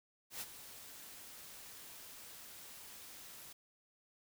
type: noise with ADSR envelope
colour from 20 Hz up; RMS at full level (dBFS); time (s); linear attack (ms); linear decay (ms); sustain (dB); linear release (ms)
white; -42; 0.3-3.53; 110; 38; -11; 7
effects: none